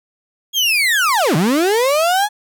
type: linear two-way sweep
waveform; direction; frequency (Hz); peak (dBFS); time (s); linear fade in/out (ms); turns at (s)
35% pulse; down then up; 3322 to 142.7 to 855; -11; 0.53-2.29; 50; 1.36
effects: none